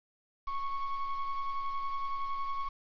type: ring-modulated tone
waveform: triangle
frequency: 554.4 Hz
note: C#5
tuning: in tune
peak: -26 dBFS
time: 0.47-2.69 s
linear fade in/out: 10 ms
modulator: 549 Hz
effects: resampled to 11025 Hz + 9-bit